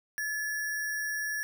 sine tone with sample-and-hold, 1719 Hz, A6, 41 cents flat, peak -30 dBFS, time 0.18-1.43 s, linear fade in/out 0 ms, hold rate 7350 Hz, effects none

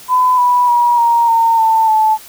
sine tone with pitch steps, 1007 / 982.9 / 959.3 / 936.3 / 913.9 / 892 / 870.6 Hz, B5 / B5 / A#5 / A#5 / A#5 / A5 / A5, +33 / -9 / +49 / +7 / -35 / +23 / -19 cents, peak -8 dBFS, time 0.08-2.18 s, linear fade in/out 50 ms, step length 300 ms, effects white hiss -37 dBFS RMS until 2.28 s

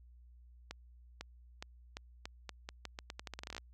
accelerating click train, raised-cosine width 0.2 ms, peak -25 dBFS, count 21, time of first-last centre 0.71-3.58 s, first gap 500 ms, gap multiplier 0.83, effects added 60 Hz sine -56 dBFS peak until 3.73 s

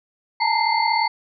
sine tone cluster, 844 / 896 / 933 / 2088 / 4446 Hz, G#5 / A5 / A#5 / C7 / C#8, +28 / +31 / +1 / -4 / +4 cents, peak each -26 / -21 / -23 / -24 / -26 dBFS, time 0.4-1.08 s, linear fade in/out 10 ms, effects none

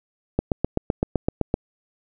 click train, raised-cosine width 2 ms, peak -6 dBFS, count 10, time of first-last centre 0.39-1.541 s, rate 7.82 Hz, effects none

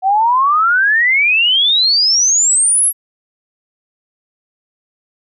sine exponential sweep, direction up, 740 to 11510 Hz, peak -9 dBFS, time 0.02-2.93 s, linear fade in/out 50 ms, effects none

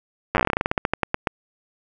slowing click train, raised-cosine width 0.5 ms, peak -4 dBFS, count 21, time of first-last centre 0.35-1.272 s, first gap 9 ms, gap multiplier 1.15, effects none

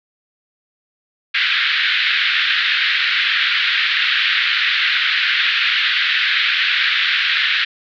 pink band-pass noise, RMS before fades -17 dBFS, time 1.34-7.65 s, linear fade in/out 10 ms, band 1500 to 4000 Hz, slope 48 dB/octave, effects none

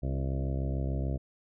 harmonic tone with a mistuned harmonic, 66.8 Hz, C2, 36 cents sharp, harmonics 1 / 2 / 3 / 4 / 5 / 6 / 7 / 8 / 9 / 10, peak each -31 / -33 / -41 / -41 / -44 / -47 / -49 / -47 / -46 / -48 dBFS, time 0.02-1.18 s, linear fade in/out 20 ms, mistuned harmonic 5, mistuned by +19 cents, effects none

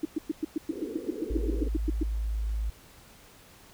sine tone bursts, 311.1 Hz, D#4, in tune, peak -24 dBFS, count 16, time 0.03-2.032 s, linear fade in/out 5 ms, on 22 ms, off 110 ms
white band-pass noise, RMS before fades -37 dBFS, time 0.71-1.69 s, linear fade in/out 10 ms, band 230 to 490 Hz, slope 96 dB/octave
sine tone, 54 Hz, A1, 32 cents flat, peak -27 dBFS, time 1.3-2.7 s, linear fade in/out 5 ms
effects pink hiss -54 dBFS RMS until 3.73 s

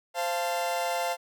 40% pulse chord, F major, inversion second, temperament equal with one note detuned, 523.3 / 690.8 / 880 Hz, C5 / F5 / A5, 0 / -19 / 0 cents, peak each -32 / -29 / -32 dBFS, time 0.14-1.17 s, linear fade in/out 50 ms, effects none

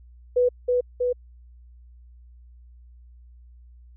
sine tone with echo, 493.9 Hz, B4, in tune, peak -16 dBFS, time 0.36-0.49 s, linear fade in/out 10 ms, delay 320 ms, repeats 2, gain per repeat -2 dB, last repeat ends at 1.13 s, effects added 60 Hz sine -46 dBFS peak until 3.96 s

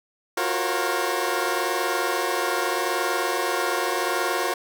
15% pulse chord, Gb major seventh, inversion third, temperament equal with one note detuned, 349.2 / 370 / 466.2 / 540.8 Hz, F4 / Gb4 / Bb4 / Db5, 0 / 0 / 0 / -43 cents, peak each -22 dBFS, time 0.37-4.54 s, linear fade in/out 5 ms, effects none

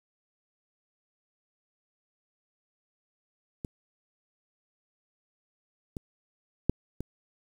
clicks, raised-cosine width 3 ms, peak -22 / -23 / -9 / -21 dBFS, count 4, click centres 3.648 / 5.968 / 6.696 / 7.006 s, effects 8-bit

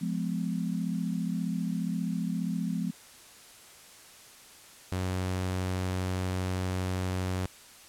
sine chord, F diminished, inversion none, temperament just, 174.61 / 209.5 / 251.4 Hz, F3 / Ab3 / Cb4, 0 / +15 / +31 cents, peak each -31 / -33 / -35 dBFS, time 0.01-2.91 s, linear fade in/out 10 ms
sawtooth tone, 92.5 Hz, F#2, in tune, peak -25 dBFS, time 4.92-7.46 s, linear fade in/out 0 ms
effects white hiss -52 dBFS RMS until 7.88 s + low-pass 11000 Hz 12 dB/octave

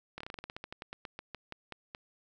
slowing click train, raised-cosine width 0.3 ms, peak -25 dBFS, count 20, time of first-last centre 0.18-1.949 s, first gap 25 ms, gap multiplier 1.13, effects none

